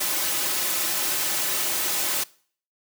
white noise with comb filter, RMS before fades -25 dBFS, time 0-2.24 s, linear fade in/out 10 ms, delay 4.3 ms, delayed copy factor -0.55, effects noise-tail reverb RT60 0.5 s tail -22 dB re dry + high-pass 200 Hz 12 dB/octave

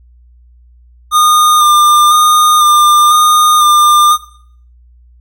square tone with vibrato, 1212 Hz, D#6, 46 cents flat, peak -6 dBFS, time 1.11-4.18 s, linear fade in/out 50 ms, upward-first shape square, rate 1 Hz, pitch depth 18 cents each way, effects noise-tail reverb RT60 0.6 s tail -19 dB re dry + added 60 Hz sine -40 dBFS peak until 5.2 s

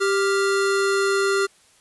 square tone pair together, 392.9 / 1400 Hz, G4 / F6, +4 / +4 cents, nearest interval octave + minor seventh, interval 2200 cents, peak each -20 / -25 dBFS, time 0-1.47 s, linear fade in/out 20 ms, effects white hiss -56 dBFS RMS until 1.8 s + resampled to 24000 Hz

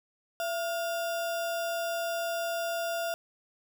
sine tone with sample-and-hold, 674 Hz, E5, 38 cents sharp, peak -29 dBFS, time 0.4-3.14 s, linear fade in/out 0 ms, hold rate 2100 Hz, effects none

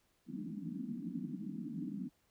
pink band-pass noise, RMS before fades -42 dBFS, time 0.26-2.1 s, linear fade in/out 50 ms, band 160 to 310 Hz, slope 96 dB/octave, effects pink hiss -75 dBFS RMS until 2.3 s

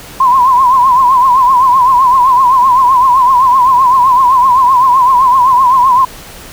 sine tone with vibrato, 1021 Hz, C6, 43 cents flat, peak -4 dBFS, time 0.2-6.05 s, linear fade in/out 5 ms, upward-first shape triangle, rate 7.8 Hz, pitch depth 120 cents each way, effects pink hiss -31 dBFS RMS until 6.52 s

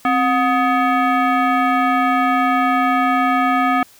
sine tone with frequency modulation, 263.6 Hz, C4, 13 cents sharp, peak -13 dBFS, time 0.05-3.83 s, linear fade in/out 2 ms, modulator 991 Hz, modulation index 1.5, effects white hiss -48 dBFS RMS until 3.99 s

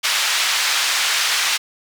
white band-pass noise, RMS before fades -19 dBFS, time 0.03-1.58 s, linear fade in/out 20 ms, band 1200 to 4800 Hz, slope 12 dB/octave, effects none

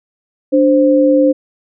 sine tone pair together, 293 / 523.3 Hz, D4 / C5, -4 / 0 cents, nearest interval minor seventh, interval 1004 cents, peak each -10 dBFS, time 0.52-1.33 s, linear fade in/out 20 ms, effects none

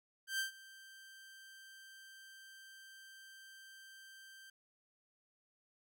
sawtooth tone with ADSR envelope, 1568 Hz, G6, in tune, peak -30 dBFS, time 0.27-4.5 s, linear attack 120 ms, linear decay 120 ms, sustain -21 dB, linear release 4 ms, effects none

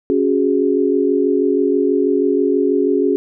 sine chord, C# suspended fourth, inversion none, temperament just, 277.2 / 369.6 / 415.8 Hz, C#4 / F#4 / G#4, 0 / -2 / +2 cents, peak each -17 / -17 / -17 dBFS, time 0.1-3.16 s, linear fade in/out 0 ms, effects none

